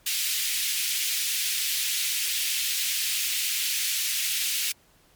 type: high-pass noise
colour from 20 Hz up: pink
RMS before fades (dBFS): -27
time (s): 0.06-4.72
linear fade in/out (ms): 5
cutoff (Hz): 2400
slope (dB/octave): 24
effects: pink hiss -60 dBFS RMS until 5.15 s + MP3 96 kbps